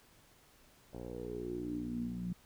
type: tone with low-pass filter sweep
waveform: 10% pulse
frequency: 59.9 Hz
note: A#1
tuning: 48 cents sharp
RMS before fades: -40 dBFS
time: 0.93-2.33 s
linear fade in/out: 5 ms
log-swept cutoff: 600 to 180 Hz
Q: 8.1
effects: pink hiss -64 dBFS RMS until 2.45 s